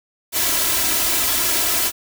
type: noise with comb filter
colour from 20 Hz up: white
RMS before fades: -19 dBFS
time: 0.32-1.92 s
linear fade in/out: 50 ms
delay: 3 ms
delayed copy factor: +0.7
effects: none